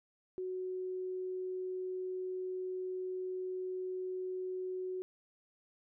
sine tone, 370.1 Hz, F#4, in tune, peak -36 dBFS, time 0.38-5.02 s, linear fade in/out 0 ms, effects none

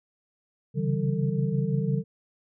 sine tone cluster, 134.9 / 140.8 / 160.8 / 191.5 / 447.9 Hz, C#3 / C#3 / E3 / G3 / A4, -47 / +27 / -43 / -40 / +31 cents, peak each -33 / -27 / -29 / -29 / -34 dBFS, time 0.74-2.04 s, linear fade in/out 50 ms, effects none

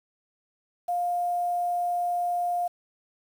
sine tone with quantisation, 705 Hz, F5, 16 cents sharp, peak -24 dBFS, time 0.88-2.68 s, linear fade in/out 10 ms, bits 8, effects none

